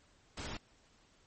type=noise; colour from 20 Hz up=pink; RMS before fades=-42 dBFS; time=0.37-0.57 s; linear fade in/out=5 ms; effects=pink hiss -67 dBFS RMS until 1.26 s + MP3 32 kbps